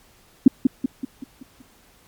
sine tone with echo, 261.6 Hz, C4, in tune, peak -4 dBFS, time 0.46-0.48 s, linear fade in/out 5 ms, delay 190 ms, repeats 6, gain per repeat -6 dB, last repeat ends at 1.62 s, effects pink hiss -55 dBFS RMS until 2.07 s + MP3 96 kbps

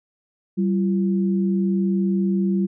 sine tone pair together, 192.69 / 342.9 Hz, G3 / F4, -29 / -32 cents, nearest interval minor seventh, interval 997 cents, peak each -18 / -26 dBFS, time 0.57-2.67 s, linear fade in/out 20 ms, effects none

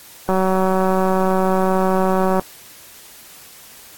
click train, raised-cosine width 1 ms, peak -5 dBFS, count 397, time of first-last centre 0.29-2.396 s, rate 188 Hz, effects white hiss -42 dBFS RMS until 3.97 s + AAC 64 kbps

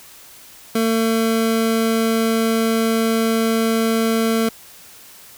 25% pulse tone, 225 Hz, A3, 39 cents sharp, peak -12 dBFS, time 0.75-4.49 s, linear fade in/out 5 ms, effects white hiss -43 dBFS RMS until 5.37 s

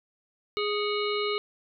harmonic tone with a mistuned harmonic, 415.1 Hz, G#4, 1 cent flat, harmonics 1 / 3 / 5 / 7 / 9 / 10, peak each -28 / -33 / -35 / -36 / -38 / -38 dBFS, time 0.57-1.38 s, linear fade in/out 0 ms, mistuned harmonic 5, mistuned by +120 cents, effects none

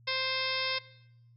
harmonic tone with a mistuned harmonic, 523.3 Hz, C5, in tune, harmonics 1 / 2 / 3 / 4 / 5 / 6 / 7 / 8 / 9 / 10, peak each -39 / -39 / -41 / -35 / -38 / -41 / -37 / -41 / -40 / -37 dBFS, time 0.07-0.79 s, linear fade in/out 10 ms, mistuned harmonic 6, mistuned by +34 cents, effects noise-tail reverb RT60 0.8 s tail -19 dB re dry + added 118 Hz sine -56 dBFS peak until 1.36 s

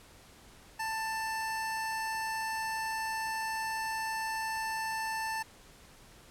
25% pulse tone, 886 Hz, A5, 12 cents sharp, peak -29 dBFS, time 0.79-5.43 s, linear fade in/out 10 ms, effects pink hiss -56 dBFS RMS until 6.3 s + low-pass 12000 Hz 12 dB/octave

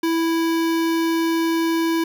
square tone with notch filter, 329.6 Hz, E4, in tune, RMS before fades -20 dBFS, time 0.03-2.04 s, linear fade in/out 5 ms, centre 8200 Hz, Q 1.9, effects 8-bit

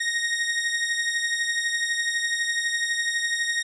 sawtooth beating tone pair, 1864.7 / 1876.7 Hz, A#6 / A#6, 0 / +11 cents, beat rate 12 Hz, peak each -21 / -26 dBFS, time 0-3.63 s, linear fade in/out 10 ms, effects resampled to 22050 Hz

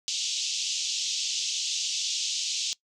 white band-pass noise, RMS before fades -30 dBFS, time 0.08-2.73 s, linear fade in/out 0 ms, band 2800 to 6900 Hz, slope 48 dB/octave, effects noise-tail reverb RT60 0.1 s tail -21 dB re dry

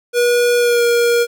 square tone with pitch glide, 482.9 to 473.8 Hz, B4 to A#4, -39 to +28 cents, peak -12 dBFS, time 0.13-1.27 s, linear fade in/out 50 ms, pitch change -33 cents, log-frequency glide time 0.57-0.83 s, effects 9-bit

